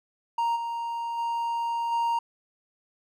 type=tone with level steps; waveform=triangle; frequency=932.3 Hz; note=A#5; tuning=in tune; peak=-21 / -27 / -24 / -21 dBFS; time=0.38-2.19 s; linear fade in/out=5 ms; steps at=0.55 / 1.17 / 1.91 s; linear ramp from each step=20 ms; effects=none